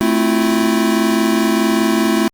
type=chord; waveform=square; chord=F major seventh; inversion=first; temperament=equal with one note detuned; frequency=220 / 261.6 / 329.6 / 354.5 Hz; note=A3 / C4 / E4 / F4; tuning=0 / 0 / 0 / +26 cents; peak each=-17 / -21 / -18 / -22 dBFS; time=0.01-2.28 s; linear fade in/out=0 ms; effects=Opus 32 kbps